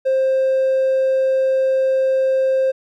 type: tone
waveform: triangle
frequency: 528 Hz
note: C5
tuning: 16 cents sharp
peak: -11 dBFS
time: 0.05-2.72 s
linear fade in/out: 20 ms
effects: tanh soft clip ceiling -9 dBFS